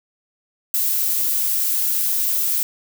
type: noise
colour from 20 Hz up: violet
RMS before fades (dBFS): -20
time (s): 0.74-2.63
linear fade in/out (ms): 0
effects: none